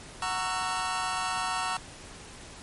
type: chord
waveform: sawtooth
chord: F# dominant seventh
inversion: none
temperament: just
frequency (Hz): 740 / 925 / 1110 / 1332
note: F#5 / A#5 / C#6 / E6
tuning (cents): 0 / -14 / +2 / +18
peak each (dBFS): -30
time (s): 0.22-1.77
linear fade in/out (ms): 2
effects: pink hiss -46 dBFS RMS until 2.62 s + MP3 48 kbps